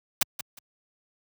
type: noise with echo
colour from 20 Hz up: white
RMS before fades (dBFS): -21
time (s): 0.21-0.23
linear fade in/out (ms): 5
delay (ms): 180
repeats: 2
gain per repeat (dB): -12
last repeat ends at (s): 0.59
effects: high-pass 80 Hz 12 dB/octave